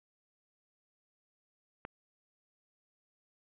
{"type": "click", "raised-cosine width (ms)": 0.5, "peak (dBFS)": -25, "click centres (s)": 1.851, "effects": ["resampled to 8000 Hz", "10-bit"]}